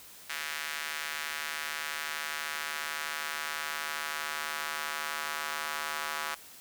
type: tone with high-pass filter sweep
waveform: square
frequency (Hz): 76.1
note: D#2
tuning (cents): -38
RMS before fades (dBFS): -36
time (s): 0.29-6.35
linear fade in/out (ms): 10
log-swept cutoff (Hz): 1800 to 1200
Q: 1.5
effects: white hiss -51 dBFS RMS until 6.6 s